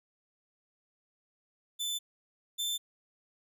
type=tone pair in turn; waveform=sawtooth; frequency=3520 / 3547 Hz; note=A7 / A7; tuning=0 / +13 cents; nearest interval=unison; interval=13 cents; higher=second; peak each=-29 / -28 dBFS; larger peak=second; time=1.79-1.99 / 2.58-2.78 s; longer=neither; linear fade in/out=20 ms; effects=none